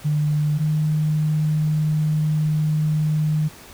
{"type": "tone pair in turn", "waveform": "sine", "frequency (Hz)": [150, 153.59], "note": ["D3", "D#3"], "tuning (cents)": [37, -22], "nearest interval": "unison", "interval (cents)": 41, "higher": "second", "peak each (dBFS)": -17, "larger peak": "neither", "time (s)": [[0.04, 0.59], [0.59, 3.49]], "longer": "second", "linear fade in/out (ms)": 20, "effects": ["pink hiss -43 dBFS RMS until 3.73 s"]}